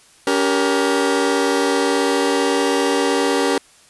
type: chord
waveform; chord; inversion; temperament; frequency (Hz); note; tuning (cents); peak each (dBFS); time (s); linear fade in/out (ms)
sawtooth; G diminished; second; just; 282.2 / 392 / 470.4; Db4 / G4 / Bb4; +31 / 0 / +16; -16; 0.27-3.58; 2
effects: white hiss -50 dBFS RMS until 3.89 s + resampled to 24000 Hz

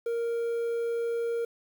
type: tone with quantisation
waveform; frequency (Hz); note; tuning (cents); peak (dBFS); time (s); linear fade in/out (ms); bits
triangle; 466.2; A#4; 0; -25; 0.06-1.45; 5; 9
effects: none

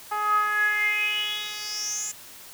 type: tone with band-pass filter sweep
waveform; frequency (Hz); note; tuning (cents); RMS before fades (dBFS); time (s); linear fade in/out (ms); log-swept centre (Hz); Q
10% pulse; 420; G#4; +19; -26; 0.11-2.12; 10; 990 to 7500; 8.1
effects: white hiss -45 dBFS RMS until 2.53 s

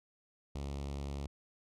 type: tone with notch filter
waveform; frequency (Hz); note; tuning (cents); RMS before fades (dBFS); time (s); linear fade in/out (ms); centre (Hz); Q
sawtooth; 70.1; C#2; +20; -40; 0.55-1.27; 5; 1600; 1.2
effects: low-pass 8000 Hz 12 dB/octave

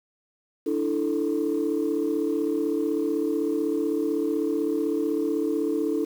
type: chord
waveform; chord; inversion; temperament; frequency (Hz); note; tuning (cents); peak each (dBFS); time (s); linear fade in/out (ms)
sine; D suspended second; none; equal; 293.7 / 329.6 / 440; D4 / E4 / A4; 0 / 0 / 0; -26; 0.66-6.05; 10
effects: tanh soft clip ceiling -16 dBFS + 8-bit

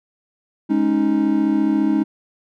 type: chord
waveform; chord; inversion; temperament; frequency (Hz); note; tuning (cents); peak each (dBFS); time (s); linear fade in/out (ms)
triangle; Ab suspended fourth; none; just; 207.7 / 276.9 / 311.5; Ab3 / Db4 / Eb4; 0 / -2 / +2; -19 / -18 / -16; 0.69-2.04; 20
effects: none

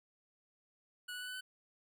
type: tone with pitch steps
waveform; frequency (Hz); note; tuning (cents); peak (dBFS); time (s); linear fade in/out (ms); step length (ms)
25% pulse; 1468 / 1478.2 / 1488.5 / 1498.8 / 1509.3; F#6 / F#6 / F#6 / F#6 / F#6; -14 / -2 / +10 / +22 / +34; -38; 1.08-1.41; 10; 66
effects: none

